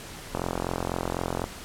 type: click train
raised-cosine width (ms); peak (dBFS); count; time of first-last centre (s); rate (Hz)
1; -13; 49; 0.35-1.441; 44
effects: pink hiss -41 dBFS RMS until 1.64 s + low-pass 12000 Hz 12 dB/octave